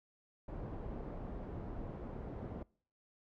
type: low-pass noise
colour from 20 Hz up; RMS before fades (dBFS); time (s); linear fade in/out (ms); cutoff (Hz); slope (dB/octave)
pink; -44; 0.48-2.63; 5; 640; 12
effects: noise-tail reverb RT60 0.5 s tail -25 dB re dry